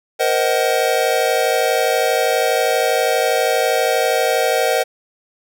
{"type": "chord", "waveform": "square", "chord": "C half-diminished seventh", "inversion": "third", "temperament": "just", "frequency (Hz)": [470.9, 523.3, 627.9, 753.5], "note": ["Bb4", "C5", "Eb5", "Gb5"], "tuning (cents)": [18, 0, 16, 31], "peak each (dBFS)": -21, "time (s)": [0.19, 4.84], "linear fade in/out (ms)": 20, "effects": []}